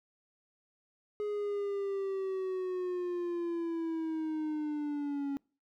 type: linear sweep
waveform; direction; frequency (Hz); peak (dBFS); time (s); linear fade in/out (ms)
triangle; down; 418.8 to 277.2; -30; 1.2-5.37; 0
effects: noise-tail reverb RT60 0.4 s tail -26 dB re dry